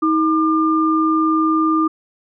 sine tone pair together, 317.8 / 1200 Hz, D#4 / D6, +37 / +37 cents, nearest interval octave + major seventh, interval 2300 cents, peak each -15 / -17 dBFS, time 0.02-1.88 s, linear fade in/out 10 ms, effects none

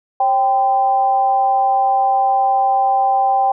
sine tone with amplitude modulation, 784 Hz, G5, in tune, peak -9 dBFS, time 0.2-3.52 s, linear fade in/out 5 ms, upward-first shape sine, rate 239 Hz, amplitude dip 60%, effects none

